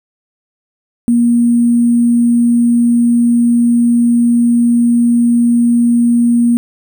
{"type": "tone with sample-and-hold", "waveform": "sine", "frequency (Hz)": 237.3, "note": "A#3", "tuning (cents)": 31, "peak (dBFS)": -7, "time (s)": [1.08, 6.57], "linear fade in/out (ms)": 0, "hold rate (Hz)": 8820, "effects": []}